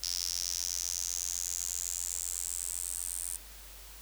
sawtooth tone with high-pass filter sweep, 87.9 Hz, F2, 12 cents sharp, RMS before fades -36 dBFS, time 0.03-3.37 s, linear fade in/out 5 ms, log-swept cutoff 5300 to 9000 Hz, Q 6, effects added 50 Hz sine -51 dBFS peak until 4.01 s + white hiss -51 dBFS RMS until 4.01 s

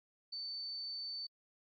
sine tone, 4533 Hz, C#8, 38 cents sharp, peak -40 dBFS, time 0.32-1.27 s, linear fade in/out 10 ms, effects AAC 32 kbps

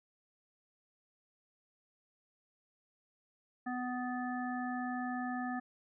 harmonic tone, 249.2 Hz, B3, 16 cents sharp, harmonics 1 / 3 / 5 / 7, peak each -37 / -40 / -46 / -44 dBFS, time 3.66-5.6 s, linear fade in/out 10 ms, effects none

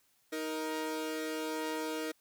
sawtooth tone pair together, 313.7 / 470 Hz, D#4 / A#4, +14 / +14 cents, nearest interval perfect fifth, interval 700 cents, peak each -33 / -34 dBFS, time 0.32-2.12 s, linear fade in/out 10 ms, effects white hiss -71 dBFS RMS until 2.2 s

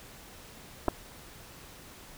clicks, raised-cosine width 1 ms, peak -12 dBFS, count 2, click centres 0.882 / 0.885 s, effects pink hiss -50 dBFS RMS until 2.17 s

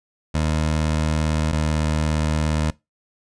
20% pulse tone pair in turn, 77.78 / 77.29 Hz, D#2 / D#2, 0 / -11 cents, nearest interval unison, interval 11 cents, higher first, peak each -14 dBFS, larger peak neither, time 0.34-1.52 / 1.52-2.71 s, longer second, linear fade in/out 10 ms, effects noise-tail reverb RT60 0.2 s tail -21 dB re dry + resampled to 22050 Hz

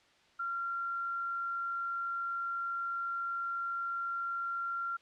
sine tone, 1377 Hz, F6, 25 cents flat, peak -33 dBFS, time 0.39-4.97 s, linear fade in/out 10 ms, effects white hiss -65 dBFS RMS until 5.01 s + low-pass 4000 Hz 12 dB/octave

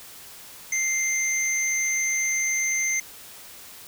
sine tone pair together, 2093 / 6225 Hz, C7 / G8, 0 / -13 cents, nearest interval octave + perfect fifth, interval 1887 cents, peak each -23 dBFS, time 0.72-3 s, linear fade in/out 5 ms, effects tanh soft clip ceiling -18 dBFS + white hiss -44 dBFS RMS until 3.87 s

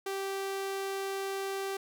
sawtooth tone, 390 Hz, G4, 9 cents flat, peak -29 dBFS, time 0.06-1.77 s, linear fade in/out 5 ms, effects none

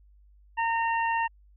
harmonic tone, 917 Hz, A#5, 29 cents flat, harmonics 1 / 2 / 3, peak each -25 / -31 / -35 dBFS, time 0.57-1.28 s, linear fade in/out 20 ms, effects added 50 Hz sine -54 dBFS peak until 1.56 s

